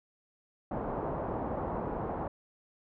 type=low-pass noise; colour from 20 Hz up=white; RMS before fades=-35 dBFS; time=0.71-2.28 s; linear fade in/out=5 ms; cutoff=890 Hz; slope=24 dB/octave; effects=none